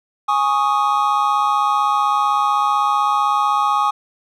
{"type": "chord", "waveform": "triangle", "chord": "Ab suspended fourth", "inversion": "none", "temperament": "equal", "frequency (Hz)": [830.6, 1108.7, 1244.5], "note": ["Ab5", "Db6", "Eb6"], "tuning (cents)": [0, 0, 0], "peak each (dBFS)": -17, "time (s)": [0.28, 3.91], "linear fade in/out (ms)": 10, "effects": []}